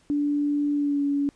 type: tone with pitch glide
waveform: sine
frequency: 290.6 to 283.8 Hz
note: D4 to C#4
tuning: -18 to +41 cents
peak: -21 dBFS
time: 0.1-1.29 s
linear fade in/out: 0 ms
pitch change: -41 cents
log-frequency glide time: 0.74-1.03 s
effects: pink hiss -61 dBFS RMS until 1.35 s + resampled to 22050 Hz